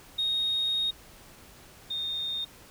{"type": "tone pair in turn", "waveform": "sine", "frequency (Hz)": [3729, 3671], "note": ["A#7", "A#7"], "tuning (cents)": [0, -27], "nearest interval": "unison", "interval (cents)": 27, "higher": "first", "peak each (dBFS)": [-24, -29], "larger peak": "first", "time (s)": [[0.18, 0.91], [1.9, 2.45]], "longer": "first", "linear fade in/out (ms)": 10, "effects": ["tanh soft clip ceiling -21 dBFS", "pink hiss -52 dBFS RMS until 2.7 s"]}